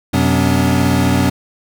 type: tone cluster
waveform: square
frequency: 90.4 / 128.3 / 186.7 / 247.9 / 286.1 Hz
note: F#2 / C3 / F#3 / B3 / D4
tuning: -40 / -34 / +16 / +7 / -45 cents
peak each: -19 dBFS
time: 0.13-1.3 s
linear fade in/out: 10 ms
effects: none